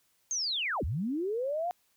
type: linear two-way sweep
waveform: sine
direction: down then up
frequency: 6550 to 58.27 to 728 Hz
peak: -29 dBFS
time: 0.31-1.71 s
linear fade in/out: 0 ms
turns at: 0.84 s
effects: white hiss -71 dBFS RMS until 1.96 s